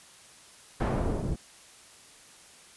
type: noise with low-pass filter sweep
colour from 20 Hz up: pink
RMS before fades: -29 dBFS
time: 0.8-1.36 s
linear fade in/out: 10 ms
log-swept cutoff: 1500 to 300 Hz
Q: 0.7
effects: white hiss -53 dBFS RMS until 2.76 s + resampled to 24000 Hz